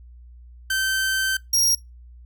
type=tone pair in turn; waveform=sawtooth; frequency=1548 / 5619 Hz; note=G6 / F8; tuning=-22 / +10 cents; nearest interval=octave + minor seventh; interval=2232 cents; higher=second; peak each=-17 / -14 dBFS; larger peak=second; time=0.7-1.37 / 1.53-1.75 s; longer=first; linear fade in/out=5 ms; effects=noise-tail reverb RT60 0.2 s tail -22 dB re dry + added 60 Hz sine -42 dBFS peak until 2.25 s